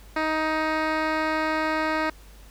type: tone with low-pass filter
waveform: 10% pulse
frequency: 313.4 Hz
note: D#4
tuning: 13 cents sharp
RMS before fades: -25 dBFS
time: 0.16-2.1 s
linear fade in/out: 5 ms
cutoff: 3000 Hz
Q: 1
effects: added 50 Hz sine -46 dBFS peak until 2.5 s + pink hiss -53 dBFS RMS until 2.5 s